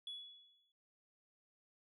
sine tone with exponential decay, 3393 Hz, G#7, 36 cents sharp, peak -40 dBFS, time 0.07-0.72 s, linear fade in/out 2 ms, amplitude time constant 140 ms, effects noise-tail reverb RT60 0.6 s tail -23 dB re dry + tanh soft clip ceiling -41 dBFS

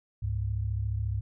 sine tone pair together, 69 / 103.24 Hz, C#2 / G#2, -7 / -10 cents, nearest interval perfect fifth, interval 697 cents, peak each -32 / -29 dBFS, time 0.22-1.21 s, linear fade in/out 10 ms, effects none

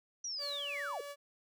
sine linear sweep, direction down, 5920 to 415.3 Hz, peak -37 dBFS, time 0.24-1.01 s, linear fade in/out 5 ms
sawtooth tone with tremolo, 572 Hz, D5, 46 cents flat, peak -38 dBFS, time 0.38-1.16 s, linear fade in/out 50 ms, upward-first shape sine, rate 2.9 Hz, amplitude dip 25%
effects none

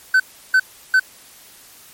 triangle tone bursts, 1522 Hz, F#6, 48 cents sharp, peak -8 dBFS, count 3, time 0.14-0.997 s, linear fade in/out 5 ms, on 59 ms, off 340 ms, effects white hiss -45 dBFS RMS until 1.93 s + MP3 64 kbps

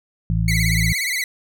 harmonic tone, 55 Hz, A1, in tune, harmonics 1 / 2 / 3, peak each -21 / -21 / -21 dBFS, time 0.3-0.93 s, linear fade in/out 0 ms
sawtooth tone with vibrato, 2109 Hz, C7, 13 cents sharp, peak -17 dBFS, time 0.48-1.24 s, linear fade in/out 2 ms, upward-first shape sine, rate 17 Hz, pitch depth 120 cents each way
effects none

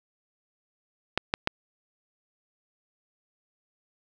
clicks, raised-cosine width 0.3 ms, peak -7 dBFS, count 3, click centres 1.176 / 1.339 / 1.474 s, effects none

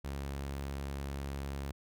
sawtooth tone, 69.3 Hz, C#2, in tune, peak -33 dBFS, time 0.04-1.72 s, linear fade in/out 10 ms, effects none

